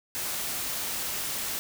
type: noise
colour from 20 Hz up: white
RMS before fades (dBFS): -32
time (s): 0.15-1.59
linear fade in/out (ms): 0
effects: none